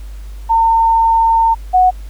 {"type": "tone pair in turn", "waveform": "sine", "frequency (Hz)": [908, 736.5], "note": ["A#5", "F#5"], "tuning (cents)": [-46, -8], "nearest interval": "major third", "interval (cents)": 362, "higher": "first", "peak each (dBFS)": [-8, -6], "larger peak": "second", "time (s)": [[0.49, 1.55], [1.73, 1.91]], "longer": "first", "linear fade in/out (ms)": 20, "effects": ["added 50 Hz sine -26 dBFS peak until 2.09 s", "pink hiss -46 dBFS RMS until 2.09 s"]}